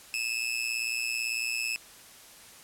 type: tone with amplitude modulation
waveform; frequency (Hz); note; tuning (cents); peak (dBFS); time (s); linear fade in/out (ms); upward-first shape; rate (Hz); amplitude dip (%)
sawtooth; 2596; E7; -27; -22; 0.14-1.76; 0; sine; 118; 80
effects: white hiss -51 dBFS RMS until 2.63 s + low-pass 12000 Hz 12 dB/octave